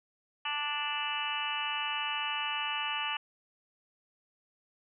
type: harmonic tone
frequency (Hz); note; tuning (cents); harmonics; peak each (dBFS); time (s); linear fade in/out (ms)
293.7; D4; 0; 3 / 4 / 5 / 6 / 7 / 8 / 9 / 10; -38 / -39 / -44 / -42 / -47 / -43 / -37 / -36; 0.45-3.17; 5
effects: none